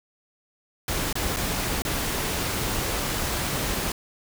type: noise with dropouts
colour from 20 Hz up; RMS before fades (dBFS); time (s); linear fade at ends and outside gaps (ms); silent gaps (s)
pink; -27; 0.88-3.92; 2; 1.128-1.154 / 1.363-1.368 / 1.821-1.85
effects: none